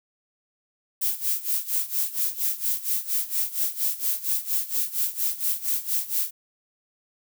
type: noise with tremolo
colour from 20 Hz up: violet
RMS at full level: -23 dBFS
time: 1.01-6.31 s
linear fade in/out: 10 ms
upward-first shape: sine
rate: 4.3 Hz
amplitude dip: 85%
effects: none